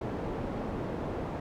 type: low-pass noise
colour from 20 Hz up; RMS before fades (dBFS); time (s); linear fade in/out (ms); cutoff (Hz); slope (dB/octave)
white; -35; 0.01-1.4; 5; 510; 12
effects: none